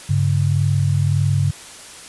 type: tone pair together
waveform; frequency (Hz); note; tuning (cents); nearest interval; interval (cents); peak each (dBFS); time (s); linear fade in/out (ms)
sine; 99.17 / 140.9; G2 / C#3; +21 / +29; tritone; 608; -17; 0.09-1.51; 10
effects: white hiss -38 dBFS RMS until 2.08 s + resampled to 24000 Hz